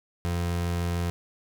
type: tone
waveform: 30% pulse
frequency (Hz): 86.6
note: F2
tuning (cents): -14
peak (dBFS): -23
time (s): 0.25-1.1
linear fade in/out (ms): 0
effects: none

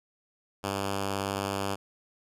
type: tone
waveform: 5% pulse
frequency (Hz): 98.7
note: G2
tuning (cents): +12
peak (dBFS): -18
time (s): 0.63-1.76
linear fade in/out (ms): 20
effects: resampled to 32000 Hz

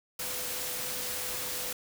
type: tone in noise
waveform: sine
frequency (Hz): 500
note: B4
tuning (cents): +21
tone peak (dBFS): -46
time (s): 0.19-1.73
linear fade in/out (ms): 5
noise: white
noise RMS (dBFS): -35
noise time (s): 0.19-1.73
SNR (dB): -14
effects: none

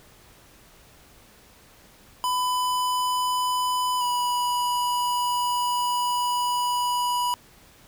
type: tone pair in turn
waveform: square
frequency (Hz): 1000 / 979.4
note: B5 / B5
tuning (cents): +21 / -15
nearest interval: unison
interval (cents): 36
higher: first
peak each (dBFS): -23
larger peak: neither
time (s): 2.24-4.01 / 4.01-7.34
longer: second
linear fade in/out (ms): 0
effects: pink hiss -53 dBFS RMS until 7.87 s

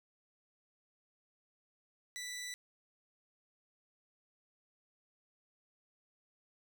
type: tone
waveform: 15% pulse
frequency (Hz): 1975.5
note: B6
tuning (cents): 0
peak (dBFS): -35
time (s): 2.16-2.54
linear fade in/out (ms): 0
effects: none

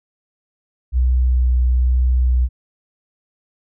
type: tone with vibrato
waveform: sine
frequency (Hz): 62.4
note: B1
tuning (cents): +19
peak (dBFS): -12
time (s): 0.92-2.49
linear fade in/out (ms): 50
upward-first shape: sine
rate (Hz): 1.1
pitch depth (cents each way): 11
effects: none

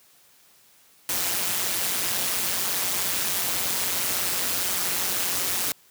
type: noise with amplitude modulation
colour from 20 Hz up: white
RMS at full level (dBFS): -23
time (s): 1.09-5.72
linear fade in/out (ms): 2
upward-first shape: sine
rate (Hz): 182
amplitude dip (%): 65
effects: white hiss -57 dBFS RMS until 5.9 s + high-pass 80 Hz 12 dB/octave

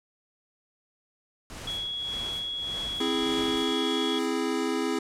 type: noise with tremolo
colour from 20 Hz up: pink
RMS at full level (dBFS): -39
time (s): 1.5-3.73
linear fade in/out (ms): 0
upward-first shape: sine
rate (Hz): 1.7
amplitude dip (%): 75
type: tone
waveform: sine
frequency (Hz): 3343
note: G#7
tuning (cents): +11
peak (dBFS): -30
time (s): 1.67-4.19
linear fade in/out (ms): 5
type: noise bursts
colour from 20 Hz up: violet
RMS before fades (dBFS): -44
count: 5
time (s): 1.7-4.265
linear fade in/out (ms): 10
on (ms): 81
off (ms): 540
type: chord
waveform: square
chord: C augmented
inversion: none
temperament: equal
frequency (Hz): 261.6 / 329.6 / 415.3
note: C4 / E4 / G#4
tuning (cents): 0 / 0 / 0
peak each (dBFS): -31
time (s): 3-4.99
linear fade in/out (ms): 5
effects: low-pass 9000 Hz 12 dB/octave

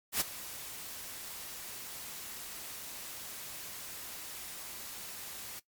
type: noise with ADSR envelope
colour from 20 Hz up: white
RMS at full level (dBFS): -28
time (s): 0.12-5.6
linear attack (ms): 87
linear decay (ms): 17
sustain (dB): -16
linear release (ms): 15
effects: noise-tail reverb RT60 0.1 s tail -17 dB re dry + MP3 96 kbps

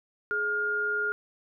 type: tone pair together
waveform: sine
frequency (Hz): 421 / 1416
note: G#4 / F6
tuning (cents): +24 / +23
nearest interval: octave + major sixth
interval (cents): 2099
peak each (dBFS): -34 / -26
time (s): 0.31-1.12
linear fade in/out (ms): 0
effects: none

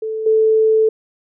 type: tone with level steps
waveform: sine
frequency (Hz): 439.1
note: A4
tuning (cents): -4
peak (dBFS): -20 / -10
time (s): 0.02-0.89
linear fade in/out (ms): 5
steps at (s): 0.26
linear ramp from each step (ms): 5
effects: none

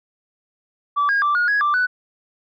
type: tone with pitch steps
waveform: sine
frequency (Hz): 1155 / 1629 / 1171 / 1440 / 1665 / 1176 / 1489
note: D6 / G#6 / D6 / F#6 / G#6 / D6 / F#6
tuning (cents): -29 / -34 / -5 / -47 / +4 / +2 / +11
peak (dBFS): -14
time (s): 0.96-1.87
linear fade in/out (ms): 20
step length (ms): 130
effects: tanh soft clip ceiling -13 dBFS

